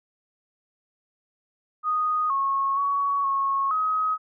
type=tone with pitch steps; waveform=sine; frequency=1241 / 1094 / 1122 / 1096 / 1266 Hz; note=D#6 / C#6 / C#6 / C#6 / D#6; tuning=-5 / -23 / +21 / -20 / +30 cents; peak=-21 dBFS; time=1.83-4.18 s; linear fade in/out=50 ms; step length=470 ms; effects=none